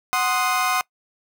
30% pulse chord, C diminished, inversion second, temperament equal, 740 / 1046.5 / 1244.5 Hz, Gb5 / C6 / Eb6, 0 / 0 / 0 cents, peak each -21 dBFS, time 0.13-0.81 s, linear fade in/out 0 ms, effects noise-tail reverb RT60 0.1 s tail -23 dB re dry

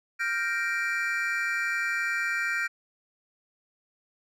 triangle chord, G minor seventh, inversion third, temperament equal, 1396.9 / 1568 / 1864.7 / 2349 Hz, F6 / G6 / Bb6 / D7, 0 / 0 / 0 / 0 cents, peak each -30 dBFS, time 0.19-2.68 s, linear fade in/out 20 ms, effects none

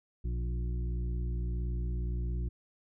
harmonic tone with a mistuned harmonic, 59.5 Hz, A#1, 36 cents sharp, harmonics 1 / 2 / 3 / 5 / 6, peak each -31 / -39 / -44 / -52 / -50 dBFS, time 0.24-2.49 s, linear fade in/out 10 ms, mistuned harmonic 2, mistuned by +31 cents, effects none

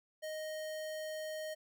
square tone, 622.3 Hz, D#5, in tune, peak -40 dBFS, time 0.22-1.55 s, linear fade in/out 20 ms, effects none

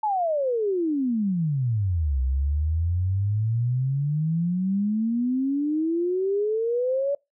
sine exponential two-way sweep, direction down then up, 882 to 63.4 to 574 Hz, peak -21 dBFS, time 0.03-7.15 s, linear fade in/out 5 ms, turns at 2.21 s, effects noise-tail reverb RT60 0.2 s tail -23 dB re dry

